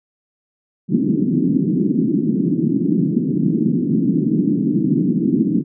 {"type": "band-pass noise", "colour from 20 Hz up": "white", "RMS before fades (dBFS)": -17, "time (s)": [0.88, 5.64], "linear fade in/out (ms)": 50, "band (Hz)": [150, 320], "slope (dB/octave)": 48, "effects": []}